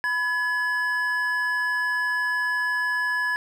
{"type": "tone pair together", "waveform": "triangle", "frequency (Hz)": [994, 1700], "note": ["B5", "G#6"], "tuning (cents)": [11, 40], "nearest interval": "major sixth", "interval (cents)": 929, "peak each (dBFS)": [-28, -21], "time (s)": [0.04, 3.36], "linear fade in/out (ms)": 0, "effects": []}